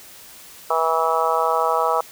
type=harmonic tone; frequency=162.5 Hz; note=E3; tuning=24 cents flat; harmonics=3 / 4 / 5 / 6 / 7 / 8; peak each=-24 / -24 / -24 / -24 / -24 / -24 dBFS; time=0.7-2.01 s; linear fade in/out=5 ms; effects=white hiss -43 dBFS RMS until 2.11 s